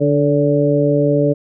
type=harmonic tone with a mistuned harmonic; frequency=145.8 Hz; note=D3; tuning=12 cents flat; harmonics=1 / 2 / 3 / 4; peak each=-17 / -17 / -17 / -17 dBFS; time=0-1.34 s; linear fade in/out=20 ms; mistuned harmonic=4; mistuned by=-25 cents; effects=none